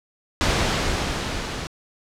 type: noise with level ramp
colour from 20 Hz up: pink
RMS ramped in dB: -19 to -30 dBFS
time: 0.41-1.67 s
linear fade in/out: 0 ms
effects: low-pass 6000 Hz 12 dB/octave